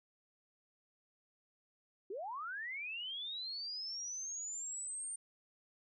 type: linear sweep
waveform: sine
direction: up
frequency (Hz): 349.2 to 8870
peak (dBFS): -40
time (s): 2.1-5.16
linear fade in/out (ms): 5
effects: none